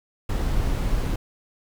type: noise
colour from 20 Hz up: brown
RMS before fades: -23 dBFS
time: 0.29-1.16 s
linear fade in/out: 5 ms
effects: none